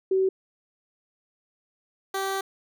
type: tone pair in turn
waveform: sine / 15% pulse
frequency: 380.3 / 388.1 Hz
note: F#4 / G4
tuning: +48 / -17 cents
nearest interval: unison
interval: 35 cents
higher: second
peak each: -19 / -20 dBFS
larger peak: first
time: 0.11-0.29 / 2.14-2.41 s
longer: second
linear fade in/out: 5 ms
effects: none